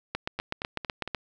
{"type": "two click trains", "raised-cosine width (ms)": 0.3, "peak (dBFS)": [-13, -18], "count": [9, 4], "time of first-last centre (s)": [[0.15, 1.148], [0.39, 1.076]], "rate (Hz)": [8.02, 4.37], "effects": []}